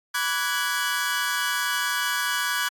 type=chord; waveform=sawtooth; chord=G# half-diminished seventh; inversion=first; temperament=equal with one note detuned; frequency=987.8 / 1151.8 / 1480 / 1661.2 Hz; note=B5 / D6 / F#6 / G#6; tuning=0 / -34 / 0 / 0 cents; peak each=-29 / -27 / -24 / -24 dBFS; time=0.14-2.69 s; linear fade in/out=10 ms; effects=AAC 64 kbps